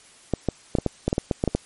clicks, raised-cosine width 2 ms, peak -7 dBFS, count 12, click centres 0.337 / 0.487 / 0.752 / 0.786 / 0.863 / 1.08 / 1.129 / 1.181 / 1.312 / 1.439 / 1.477 / 1.55 s, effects white hiss -51 dBFS RMS until 1.65 s + MP3 48 kbps

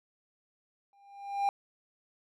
triangle tone with exponential growth, 800 Hz, G5, 35 cents sharp, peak -21 dBFS, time 0.93-1.49 s, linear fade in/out 1 ms, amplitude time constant 120 ms, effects none

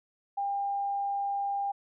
sine tone, 800 Hz, G5, 35 cents sharp, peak -28 dBFS, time 0.37-1.72 s, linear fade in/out 10 ms, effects none

